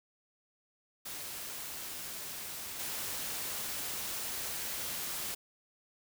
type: noise with level steps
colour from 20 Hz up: white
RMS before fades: -42 / -38 dBFS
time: 1.05-5.35 s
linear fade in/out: 10 ms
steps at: 2.79 s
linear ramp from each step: 5 ms
effects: none